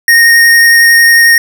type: tone with vibrato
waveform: square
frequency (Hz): 1855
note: A#6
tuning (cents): -9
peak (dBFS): -3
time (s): 0.08-1.38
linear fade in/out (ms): 2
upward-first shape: sine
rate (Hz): 11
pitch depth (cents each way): 9
effects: none